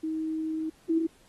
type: tone pair in turn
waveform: sine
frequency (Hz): 316.7 / 325.8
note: D#4 / E4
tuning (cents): +31 / -20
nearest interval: unison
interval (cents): 49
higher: second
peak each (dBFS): -28 / -22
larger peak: second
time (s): 0.03-0.7 / 0.89-1.07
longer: first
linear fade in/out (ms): 10
effects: pink hiss -61 dBFS RMS until 1.28 s + AAC 32 kbps